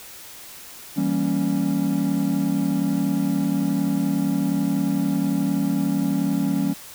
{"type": "chord", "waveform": "triangle", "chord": "E diminished seventh", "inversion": "none", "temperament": "equal", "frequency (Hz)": [164.81, 196, 233.1, 277.2], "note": ["E3", "G3", "Bb3", "Db4"], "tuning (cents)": [0, 0, 0, 0], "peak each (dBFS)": [-25, -22, -26, -21], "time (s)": [0.96, 6.74], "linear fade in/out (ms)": 20, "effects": ["white hiss -41 dBFS RMS until 6.94 s"]}